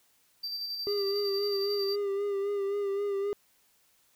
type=tone with tremolo; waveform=triangle; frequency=4677 Hz; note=D8; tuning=8 cents flat; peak=-31 dBFS; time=0.43-1.96 s; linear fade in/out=10 ms; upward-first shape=square; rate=11 Hz; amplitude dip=30%
type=tone with vibrato; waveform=triangle; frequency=401.2 Hz; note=G4; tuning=40 cents sharp; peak=-26 dBFS; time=0.87-3.33 s; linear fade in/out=0 ms; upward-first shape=sine; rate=3.8 Hz; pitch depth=36 cents each way
effects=white hiss -67 dBFS RMS until 4.15 s